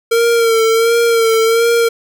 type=tone with vibrato; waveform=square; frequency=457.8 Hz; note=A#4; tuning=31 cents flat; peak=-10 dBFS; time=0.11-1.89 s; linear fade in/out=10 ms; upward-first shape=sine; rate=1.4 Hz; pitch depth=38 cents each way; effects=none